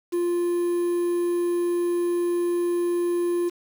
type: tone with quantisation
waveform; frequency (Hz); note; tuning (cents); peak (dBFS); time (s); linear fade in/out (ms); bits
triangle; 348.8; F4; -2; -19; 0.12-3.5; 20; 7
effects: none